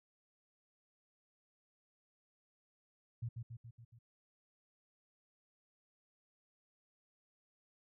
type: tone with echo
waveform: sine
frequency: 116.54 Hz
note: A#2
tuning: in tune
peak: -37 dBFS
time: 3.22-3.29 s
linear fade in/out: 10 ms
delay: 140 ms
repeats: 5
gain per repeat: -4 dB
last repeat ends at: 3.99 s
effects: none